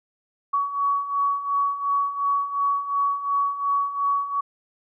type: beating tone pair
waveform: sine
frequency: 1125 / 1127.8 Hz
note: C#6 / C#6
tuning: +25 / +30 cents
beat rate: 2.8 Hz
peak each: -27 / -22 dBFS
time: 0.53-4.41 s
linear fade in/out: 10 ms
effects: none